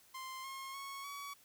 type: tone with pitch steps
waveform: sawtooth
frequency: 1046.5 / 1074.1 / 1102.3 / 1131.4 Hz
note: C6 / C6 / C#6 / C#6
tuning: 0 / +45 / -10 / +35 cents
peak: -40 dBFS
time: 0.14-1.34 s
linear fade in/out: 10 ms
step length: 300 ms
effects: white hiss -65 dBFS RMS until 1.44 s